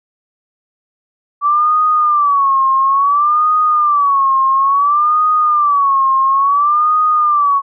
sine tone with vibrato, 1151 Hz, D6, 35 cents flat, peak -9 dBFS, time 1.41-7.62 s, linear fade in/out 50 ms, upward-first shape sine, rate 0.58 Hz, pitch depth 130 cents each way, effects none

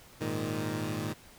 15% pulse chord, Ab suspended second, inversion none, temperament equal, 103.83 / 116.54 / 155.56 Hz, Ab2 / Bb2 / Eb3, 0 / 0 / 0 cents, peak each -30 dBFS, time 0.2-1.14 s, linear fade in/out 20 ms, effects pink hiss -55 dBFS RMS until 1.38 s

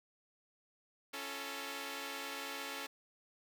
5% pulse chord, Db augmented, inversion none, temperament equal with one note detuned, 277.2 / 343.8 / 440 Hz, Db4 / F4 / A4, 0 / -27 / 0 cents, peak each -33 / -39 / -33 dBFS, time 1.13-2.87 s, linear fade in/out 10 ms, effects none

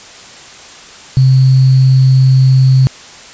sine tone with sample-and-hold, 131.4 Hz, C3, 8 cents sharp, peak -4 dBFS, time 1.17-2.87 s, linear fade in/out 0 ms, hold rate 4410 Hz, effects white hiss -34 dBFS RMS until 3.33 s + resampled to 16000 Hz

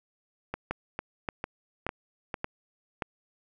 two click trains, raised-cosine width 0.5 ms, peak -17 / -15 dBFS, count 5 / 5, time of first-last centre 0.54-2.342 / 0.71-3.022 s, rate 2.22 / 1.73 Hz, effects none

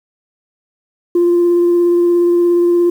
sine tone with vibrato, 347.7 Hz, F4, 8 cents flat, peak -7 dBFS, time 1.15-2.9 s, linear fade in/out 5 ms, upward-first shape sine, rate 17 Hz, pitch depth 11 cents each way, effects tanh soft clip ceiling -6 dBFS + 7-bit

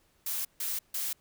blue noise bursts, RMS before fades -33 dBFS, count 3, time 0.26-1.13 s, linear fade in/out 5 ms, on 190 ms, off 150 ms, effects pink hiss -68 dBFS RMS until 1.2 s

